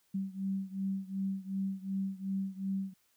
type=beating tone pair; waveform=sine; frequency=192.4 / 195.1 Hz; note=G3 / G3; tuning=-32 / -8 cents; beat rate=2.7 Hz; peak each=-35 / -37 dBFS; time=0.14-2.94 s; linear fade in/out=10 ms; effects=white hiss -72 dBFS RMS until 3.16 s